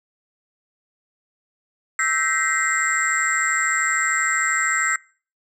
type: tone cluster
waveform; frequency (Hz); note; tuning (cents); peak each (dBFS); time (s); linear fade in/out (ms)
sine; 1310 / 1560 / 1907 / 2060 / 7600; E6 / G6 / A#6 / C7 / A#8; -11 / -9 / +39 / -28 / +33; -24; 1.99-4.96; 2
effects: noise-tail reverb RT60 0.4 s tail -23 dB re dry + tanh soft clip ceiling -9 dBFS